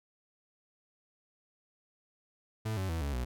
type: tone with pitch steps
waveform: 40% pulse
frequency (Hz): 109.6 / 94.86 / 82.11 / 71.07 / 61.51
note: A2 / F#2 / E2 / C#2 / B1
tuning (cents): -6 / +44 / -6 / +44 / -6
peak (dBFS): -31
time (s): 2.65-3.25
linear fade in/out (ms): 10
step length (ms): 120
effects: none